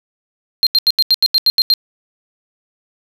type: tone bursts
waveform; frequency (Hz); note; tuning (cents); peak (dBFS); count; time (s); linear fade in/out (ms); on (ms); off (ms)
triangle; 4186; C8; 0; -7; 10; 0.63-1.738; 0; 37; 82
effects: none